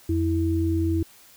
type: tone pair together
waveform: sine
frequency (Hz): 86.74 / 327.5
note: F2 / E4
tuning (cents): -11 / -11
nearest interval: octave + major seventh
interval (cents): 2300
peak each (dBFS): -23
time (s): 0.09-1.03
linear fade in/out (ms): 5
effects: white hiss -52 dBFS RMS until 1.36 s

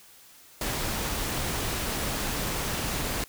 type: noise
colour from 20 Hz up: pink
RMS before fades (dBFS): -30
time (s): 0.61-3.24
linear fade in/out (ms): 2
effects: white hiss -53 dBFS RMS until 3.28 s

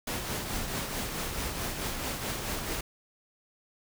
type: noise with tremolo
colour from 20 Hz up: pink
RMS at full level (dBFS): -32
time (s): 0.07-2.81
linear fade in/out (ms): 5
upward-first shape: triangle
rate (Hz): 4.6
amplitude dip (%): 45
effects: none

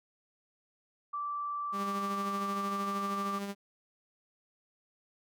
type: tone with pitch glide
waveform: sine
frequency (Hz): 1166 to 1176.1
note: D6 to D6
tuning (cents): -13 to +2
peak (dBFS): -33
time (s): 1.13-3.39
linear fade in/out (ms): 10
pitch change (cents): +15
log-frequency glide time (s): 1.65-2.9
type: tone with tremolo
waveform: sawtooth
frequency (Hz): 200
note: G3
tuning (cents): +35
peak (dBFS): -30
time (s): 1.72-3.55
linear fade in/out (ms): 50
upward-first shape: sine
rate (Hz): 13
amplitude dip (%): 40
effects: none

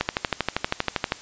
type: click train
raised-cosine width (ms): 0.3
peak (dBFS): -5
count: 15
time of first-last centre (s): 0.01-1.121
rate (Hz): 12.6
effects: white hiss -43 dBFS RMS until 1.21 s + resampled to 16000 Hz

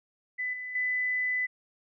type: tone with level steps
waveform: sine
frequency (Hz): 2001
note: B6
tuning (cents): +22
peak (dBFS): -29 / -35 / -26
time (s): 0.38-1.47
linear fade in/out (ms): 20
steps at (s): 0.53 / 0.75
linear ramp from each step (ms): 5
effects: none

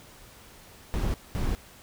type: noise bursts at uneven times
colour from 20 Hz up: brown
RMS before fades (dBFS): -27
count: 2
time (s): 0.94-1.14 / 1.35-1.55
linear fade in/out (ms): 0
effects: pink hiss -51 dBFS RMS until 1.82 s

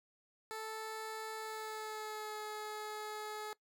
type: tone with pitch glide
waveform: 15% pulse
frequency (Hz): 439.1 to 426.1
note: A4 to G#4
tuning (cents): -4 to +44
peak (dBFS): -35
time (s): 0.51-3.53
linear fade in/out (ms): 0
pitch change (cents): -52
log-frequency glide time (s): 1.36-2.41
effects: noise-tail reverb RT60 0.1 s tail -21 dB re dry

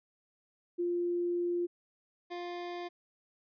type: tone pair in turn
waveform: sine / 25% pulse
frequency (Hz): 349.2 / 351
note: F4 / F4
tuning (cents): 0 / +9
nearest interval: unison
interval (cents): 9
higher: second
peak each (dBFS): -29 / -34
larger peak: first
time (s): 0.78-1.67 / 2.3-2.89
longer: first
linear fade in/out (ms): 20
effects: resampled to 11025 Hz

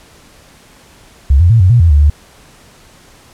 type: tone with pitch steps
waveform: sine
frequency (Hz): 68.3 / 86.5 / 114.2 / 91.6 / 120.1 / 83.9 / 72.8 / 73.7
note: C#2 / F2 / A#2 / F#2 / B2 / E2 / D2 / D2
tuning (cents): -25 / -16 / -35 / -17 / -48 / +31 / -15 / +7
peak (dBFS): -4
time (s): 1.3-2.1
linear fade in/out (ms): 5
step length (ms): 100
effects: pink hiss -43 dBFS RMS until 3.33 s + low-pass 11000 Hz 12 dB/octave

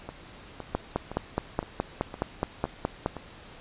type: two click trains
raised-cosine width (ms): 1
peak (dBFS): -11 / -22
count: 12 / 7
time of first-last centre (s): 0.75-3.061 / 0.09-3.167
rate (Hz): 4.76 / 1.95
effects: pink hiss -48 dBFS RMS until 3.6 s + resampled to 8000 Hz

